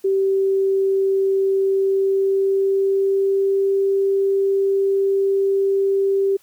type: tone with pitch glide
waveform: sine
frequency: 387.8 to 391.9 Hz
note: G4 to G4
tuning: -19 to 0 cents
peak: -15 dBFS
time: 0.04-6.37 s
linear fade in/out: 10 ms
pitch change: +19 cents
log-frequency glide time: 1.63-3.72 s
effects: white hiss -56 dBFS RMS until 6.42 s